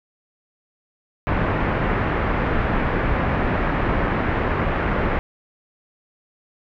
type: low-pass noise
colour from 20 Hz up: pink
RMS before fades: -21 dBFS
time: 1.27-5.19 s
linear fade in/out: 0 ms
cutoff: 2100 Hz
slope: 24 dB/octave
effects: none